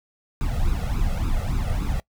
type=noise with flanger; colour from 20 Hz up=brown; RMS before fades=-23 dBFS; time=0.41-2 s; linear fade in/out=0 ms; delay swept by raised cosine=0.78 to 1.55 ms; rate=3.5 Hz; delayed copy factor=+0.85; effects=noise-tail reverb RT60 0.1 s tail -22 dB re dry